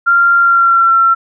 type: tone with pitch glide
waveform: sine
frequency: 1387 to 1349.9 Hz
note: F6 to E6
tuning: -12 to +41 cents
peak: -6 dBFS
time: 0.06-1.15 s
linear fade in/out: 20 ms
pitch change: -47 cents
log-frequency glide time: 0.39-0.96 s
effects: none